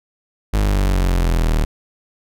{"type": "linear sweep", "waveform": "40% pulse", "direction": "down", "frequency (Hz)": [52.1, 38], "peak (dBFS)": -13, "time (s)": [0.53, 1.65], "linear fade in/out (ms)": 10, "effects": []}